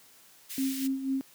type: high-pass noise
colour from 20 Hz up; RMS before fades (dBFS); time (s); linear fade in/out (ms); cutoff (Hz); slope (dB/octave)
white; -39; 0.49-0.88; 20; 1900; 24
type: tone with tremolo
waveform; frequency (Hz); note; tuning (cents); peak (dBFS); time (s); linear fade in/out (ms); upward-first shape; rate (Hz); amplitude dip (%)
sine; 267.9; C4; +41; -25; 0.58-1.21; 0; sine; 4.1; 65
effects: white hiss -57 dBFS RMS until 1.34 s + high-pass 100 Hz 12 dB/octave